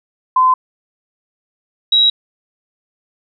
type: tone pair in turn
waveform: sine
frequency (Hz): 1026 / 3855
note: C6 / B7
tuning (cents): -34 / -43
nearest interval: octave + major seventh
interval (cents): 2291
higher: second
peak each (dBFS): -8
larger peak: neither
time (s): 0.36-0.54 / 1.92-2.1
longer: neither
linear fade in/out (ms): 5
effects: none